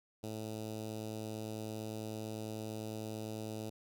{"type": "tone with notch filter", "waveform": "10% pulse", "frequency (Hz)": 108.9, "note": "A2", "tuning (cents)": -17, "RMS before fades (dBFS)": -42, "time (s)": [0.23, 3.7], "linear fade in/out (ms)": 10, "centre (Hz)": 1700, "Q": 0.66, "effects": []}